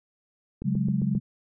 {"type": "click train", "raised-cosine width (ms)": 3, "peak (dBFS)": -21, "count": 5, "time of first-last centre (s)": [0.62, 1.151], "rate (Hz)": 7.53}
{"type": "chord", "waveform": "sine", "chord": "C# suspended fourth", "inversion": "none", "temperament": "equal", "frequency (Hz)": [138.59, 185, 207.7], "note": ["C#3", "F#3", "G#3"], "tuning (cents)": [0, 0, 0], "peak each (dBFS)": -27, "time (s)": [0.64, 1.2], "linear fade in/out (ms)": 20}
{"effects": []}